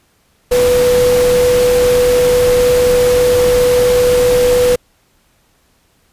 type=tone in noise; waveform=sine; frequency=493.9 Hz; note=B4; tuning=in tune; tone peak=-8 dBFS; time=0.51-4.76 s; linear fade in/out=10 ms; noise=pink; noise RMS=-20 dBFS; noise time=0.51-4.76 s; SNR=+9 dB; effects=pink hiss -56 dBFS RMS until 6.12 s + resampled to 32000 Hz